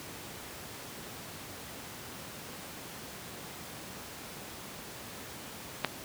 clicks, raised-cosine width 0.3 ms, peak -28 / -10 dBFS, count 2, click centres 5.842 / 5.847 s, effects pink hiss -44 dBFS RMS until 6.04 s + high-pass 100 Hz 12 dB/octave

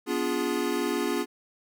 square chord, B diminished seventh, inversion none, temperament equal with one note detuned, 246.9 / 289.1 / 349.2 / 415.3 Hz, B3 / D4 / F4 / Ab4, 0 / -27 / 0 / 0 cents, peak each -33 / -32 / -31 / -32 dBFS, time 0.06-1.26 s, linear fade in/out 50 ms, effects none

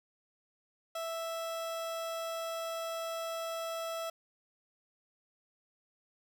30% pulse tone, 659.3 Hz, E5, in tune, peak -33 dBFS, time 0.95-4.1 s, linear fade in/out 5 ms, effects none

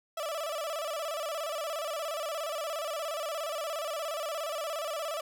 30% pulse tone with vibrato, 621 Hz, D#5, 3 cents flat, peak -30 dBFS, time 0.17-5.21 s, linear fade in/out 5 ms, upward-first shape square, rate 17 Hz, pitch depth 100 cents each way, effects 10-bit

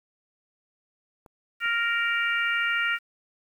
clicks, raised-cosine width 1 ms, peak -36 dBFS, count 2, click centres 1.262 / 1.659 s
harmonic tone, 466.2 Hz, A#4, in tune, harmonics 3 / 4 / 5 / 6, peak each -26 / -28 / -30 / -32 dBFS, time 1.6-2.99 s, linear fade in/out 50 ms
effects 9-bit

